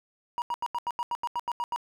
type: tone bursts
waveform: triangle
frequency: 956 Hz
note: A#5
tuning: 43 cents sharp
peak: -25 dBFS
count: 12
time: 0.38-1.761 s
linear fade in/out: 0 ms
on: 39 ms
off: 83 ms
effects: none